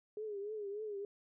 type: tone with vibrato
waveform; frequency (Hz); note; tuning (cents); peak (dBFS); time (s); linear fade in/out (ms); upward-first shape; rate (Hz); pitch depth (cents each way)
sine; 415.3; G#4; 0; -39; 0.17-1.05; 2; triangle; 3.4; 100
effects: none